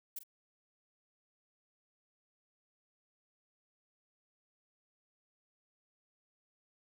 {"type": "noise with echo", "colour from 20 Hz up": "violet", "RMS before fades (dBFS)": -41, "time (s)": [0.16, 0.19], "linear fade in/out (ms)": 5, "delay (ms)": 45, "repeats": 1, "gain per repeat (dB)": -12, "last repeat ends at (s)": 0.235, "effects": []}